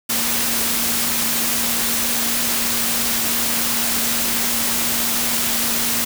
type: tone in noise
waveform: sine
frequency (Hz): 233.1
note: A#3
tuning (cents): 0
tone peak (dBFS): -30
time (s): 0.09-6.05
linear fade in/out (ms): 10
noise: white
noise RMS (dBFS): -20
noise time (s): 0.09-6.05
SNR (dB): -13
effects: none